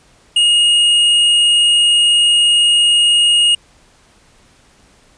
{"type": "tone with hard clipping", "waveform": "triangle", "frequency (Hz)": 2863, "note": "F7", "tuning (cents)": 42, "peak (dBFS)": -10, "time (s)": [0.36, 3.55], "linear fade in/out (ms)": 5, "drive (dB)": 10, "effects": ["pink hiss -50 dBFS RMS until 5.17 s", "resampled to 22050 Hz"]}